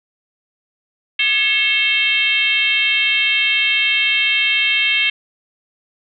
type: tone with frequency modulation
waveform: sine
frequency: 2675 Hz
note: E7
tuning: 25 cents sharp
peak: -13 dBFS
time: 1.19-5.1 s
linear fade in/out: 5 ms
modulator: 492 Hz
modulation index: 1.4
effects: none